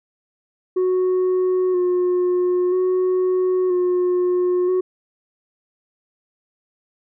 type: tone with vibrato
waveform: sine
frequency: 364.2 Hz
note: F#4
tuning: 27 cents flat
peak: -13 dBFS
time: 0.76-4.81 s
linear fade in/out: 10 ms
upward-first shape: square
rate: 0.51 Hz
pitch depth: 21 cents each way
effects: tanh soft clip ceiling -15 dBFS